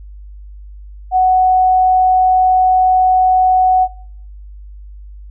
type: tone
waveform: sine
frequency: 743 Hz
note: F#5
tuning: 7 cents sharp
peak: -8 dBFS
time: 1.11-3.88 s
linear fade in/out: 50 ms
effects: noise-tail reverb RT60 0.7 s tail -23 dB re dry + added 50 Hz sine -31 dBFS peak until 5.3 s